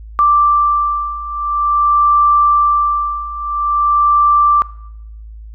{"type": "beating tone pair", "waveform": "sine", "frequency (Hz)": [1174.7, 1175.18], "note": ["D6", "D6"], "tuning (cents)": [0, 1], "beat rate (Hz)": 0.48, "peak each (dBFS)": [-15, -12], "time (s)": [0.19, 4.62], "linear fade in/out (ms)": 0, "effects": ["noise-tail reverb RT60 0.8 s tail -20 dB re dry", "added 54 Hz sine -30 dBFS peak until 5.54 s"]}